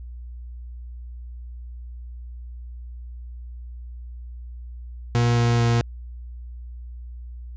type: tone with pitch steps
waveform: 40% pulse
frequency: 119.1 / 118.35 / 117.6 Hz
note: A#2 / A#2 / A#2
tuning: +38 / +27 / +16 cents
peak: -16 dBFS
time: 5.15-5.81 s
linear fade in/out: 0 ms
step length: 220 ms
effects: added 60 Hz sine -34 dBFS peak until 7.56 s + resampled to 16000 Hz